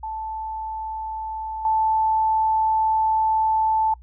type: tone with level steps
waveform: sine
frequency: 878 Hz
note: A5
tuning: 4 cents flat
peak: -27 / -17 dBFS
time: 0.03-3.94 s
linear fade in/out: 5 ms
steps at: 1.65 s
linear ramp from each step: 2 ms
effects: noise-tail reverb RT60 0.1 s tail -25 dB re dry + added 60 Hz sine -42 dBFS peak until 4.02 s